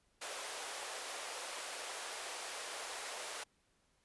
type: high-pass noise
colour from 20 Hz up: pink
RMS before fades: -44 dBFS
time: 0.21-3.44 s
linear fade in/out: 10 ms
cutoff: 490 Hz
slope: 24 dB/octave
effects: pink hiss -75 dBFS RMS until 4.04 s + resampled to 24000 Hz